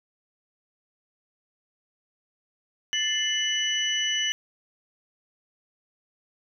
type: tone cluster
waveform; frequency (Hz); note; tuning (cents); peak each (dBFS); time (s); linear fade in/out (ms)
sine; 1760 / 2092 / 2965 / 5960; A6 / C7 / F#7 / F#8; 0 / -1 / +3 / +12; -32 / -33 / -25 / -32; 2.93-4.32; 0
effects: none